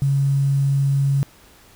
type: tone with quantisation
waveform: sine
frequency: 138.59 Hz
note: C#3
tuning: in tune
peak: -15 dBFS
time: 0.02-1.23 s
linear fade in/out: 0 ms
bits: 7
effects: pink hiss -50 dBFS RMS until 1.75 s